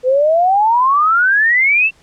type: exponential sweep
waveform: sine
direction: up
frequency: 494.7 to 2725 Hz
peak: -9 dBFS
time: 0.03-1.91 s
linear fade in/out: 50 ms
effects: pink hiss -51 dBFS RMS until 2.02 s + low-pass 8000 Hz 12 dB/octave